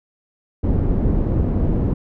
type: low-pass noise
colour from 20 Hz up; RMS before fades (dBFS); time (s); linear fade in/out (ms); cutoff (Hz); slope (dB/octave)
pink; -18; 0.63-1.94; 10; 320; 12
effects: none